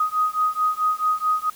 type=beating tone pair; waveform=sine; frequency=1248 / 1252.6 Hz; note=D#6 / D#6; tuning=+5 / +11 cents; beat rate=4.6 Hz; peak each=-22 dBFS; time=0-1.5 s; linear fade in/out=5 ms; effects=white hiss -46 dBFS RMS until 1.55 s